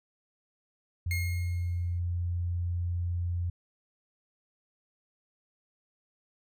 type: tone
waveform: sine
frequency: 87.31 Hz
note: F2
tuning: in tune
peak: -28 dBFS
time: 1.06-3.5 s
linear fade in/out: 5 ms
type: tone with exponential decay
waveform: 40% pulse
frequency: 2146 Hz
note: C7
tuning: 43 cents sharp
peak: -30 dBFS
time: 1.11-1.99 s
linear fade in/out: 1 ms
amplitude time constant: 190 ms
effects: none